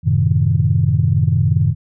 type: chord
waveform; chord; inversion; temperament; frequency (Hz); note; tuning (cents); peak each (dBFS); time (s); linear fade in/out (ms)
sine; F# diminished seventh; none; equal; 92.5 / 110 / 130.81 / 155.56; F#2 / A2 / C3 / Eb3; 0 / 0 / 0 / 0; -17; 0.03-1.75; 50
effects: tanh soft clip ceiling -1 dBFS